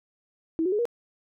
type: tone with pitch steps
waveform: sine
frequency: 324.6 / 368.6 / 418.5 / 475.2 Hz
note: E4 / F#4 / G#4 / A#4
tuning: -27 / -7 / +13 / +33 cents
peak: -22 dBFS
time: 0.59-0.854 s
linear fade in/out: 0 ms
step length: 66 ms
effects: none